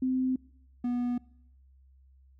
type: tone pair in turn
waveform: sine / triangle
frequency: 258.2 / 244.2 Hz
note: C4 / B3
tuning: -23 / -19 cents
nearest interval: minor second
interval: 96 cents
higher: first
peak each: -25 dBFS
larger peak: neither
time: 0.02-0.36 / 0.84-1.18 s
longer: neither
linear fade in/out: 5 ms
effects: noise-tail reverb RT60 0.8 s tail -24 dB re dry + added 66 Hz sine -56 dBFS peak until 2.39 s